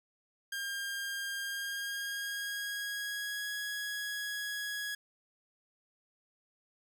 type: tone with pitch glide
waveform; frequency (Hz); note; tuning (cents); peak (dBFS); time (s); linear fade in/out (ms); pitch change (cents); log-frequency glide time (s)
sawtooth; 1607 to 1667.5; G6 to G#6; +43 to +7; -32; 0.52-4.95; 5; +64; 1.41-3.5
effects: 12-bit